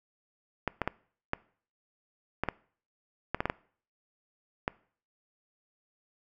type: clicks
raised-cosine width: 0.5 ms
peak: -13 dBFS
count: 11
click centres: 0.677 / 0.817 / 0.876 / 1.334 / 2.436 / 2.487 / 3.346 / 3.405 / 3.456 / 3.499 / 4.679 s
effects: noise-tail reverb RT60 0.5 s tail -22 dB re dry